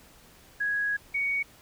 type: tone pair in turn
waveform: sine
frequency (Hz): 1661.2 / 2238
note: G#6 / C#7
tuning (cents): 0 / +16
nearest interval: perfect fourth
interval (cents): 516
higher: second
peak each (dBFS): -25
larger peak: neither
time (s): 0.6-0.97 / 1.14-1.43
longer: first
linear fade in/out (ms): 10
effects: pink hiss -55 dBFS RMS until 1.61 s